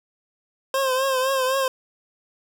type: tone with vibrato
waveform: 25% pulse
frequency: 527 Hz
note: C5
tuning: 12 cents sharp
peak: -16 dBFS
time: 0.74-1.68 s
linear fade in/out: 2 ms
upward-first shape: triangle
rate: 3.9 Hz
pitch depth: 68 cents each way
effects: none